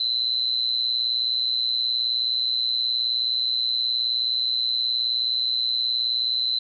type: tone with amplitude modulation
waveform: sine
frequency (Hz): 4033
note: B7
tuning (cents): +36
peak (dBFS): -17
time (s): 0-6.59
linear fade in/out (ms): 5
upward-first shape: sine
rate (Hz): 119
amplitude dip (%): 90
effects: none